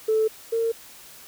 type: tone pair in turn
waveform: sine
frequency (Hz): 437.8 / 456.4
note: A4 / A#4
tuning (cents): -9 / -37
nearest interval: minor second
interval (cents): 72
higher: second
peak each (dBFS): -17 / -20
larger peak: first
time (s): 0.08-0.28 / 0.52-0.72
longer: neither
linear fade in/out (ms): 10
effects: tanh soft clip ceiling -13 dBFS + white hiss -46 dBFS RMS until 1.27 s